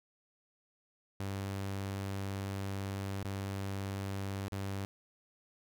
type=tone with dropouts; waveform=sawtooth; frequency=98 Hz; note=G2; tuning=in tune; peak=-32 dBFS; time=1.2-4.85 s; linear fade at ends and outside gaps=0 ms; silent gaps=3.231-3.248 / 4.482-4.522 s; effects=none